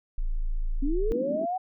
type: tone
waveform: sine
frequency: 27.5 Hz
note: A0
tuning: in tune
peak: -24 dBFS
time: 0.18-1.12 s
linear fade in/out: 0 ms
type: linear sweep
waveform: sine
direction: up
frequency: 261.6 to 760 Hz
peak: -26 dBFS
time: 0.82-1.58 s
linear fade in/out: 10 ms
type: band-pass noise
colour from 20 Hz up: white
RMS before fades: -33 dBFS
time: 1.1-1.46 s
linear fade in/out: 10 ms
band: 200 to 330 Hz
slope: 48 dB/octave
effects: none